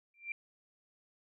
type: tone with exponential growth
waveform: sine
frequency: 2363 Hz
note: D7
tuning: 10 cents sharp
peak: -32 dBFS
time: 0.14-0.32 s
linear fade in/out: 2 ms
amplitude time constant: 39 ms
effects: none